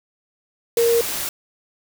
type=tone in noise; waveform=sine; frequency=466.2 Hz; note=A#4; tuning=in tune; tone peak=-14 dBFS; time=0.77-1.01 s; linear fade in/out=2 ms; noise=white; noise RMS=-26 dBFS; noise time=0.77-1.29 s; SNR=+9 dB; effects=none